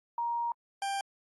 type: tone pair in turn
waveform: sine / 40% pulse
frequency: 941 / 791.3 Hz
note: A#5 / G5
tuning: +16 / +16 cents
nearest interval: minor third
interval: 300 cents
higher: first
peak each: -29 / -30 dBFS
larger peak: first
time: 0.18-0.52 / 0.82-1.01 s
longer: first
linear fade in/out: 2 ms
effects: AAC 32 kbps